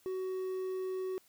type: tone with quantisation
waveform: triangle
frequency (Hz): 374.3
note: F#4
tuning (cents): +20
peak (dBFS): -32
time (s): 0.06-1.18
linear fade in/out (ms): 0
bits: 10
effects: white hiss -66 dBFS RMS until 1.28 s